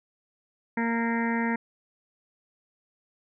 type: harmonic tone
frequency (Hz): 231.3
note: A#3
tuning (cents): -13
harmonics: 1 / 2 / 3 / 4 / 6 / 7 / 8 / 9 / 10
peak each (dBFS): -26 / -35 / -41 / -32 / -41 / -38 / -34 / -37 / -45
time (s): 0.77-1.56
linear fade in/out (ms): 5
effects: none